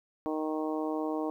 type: harmonic tone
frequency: 155.56 Hz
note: D#3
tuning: in tune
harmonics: 2 / 3 / 4 / 5 / 6 / 7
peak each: -32 / -36 / -38 / -40 / -42 / -43 dBFS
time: 0.26-1.3 s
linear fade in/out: 0 ms
effects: 11-bit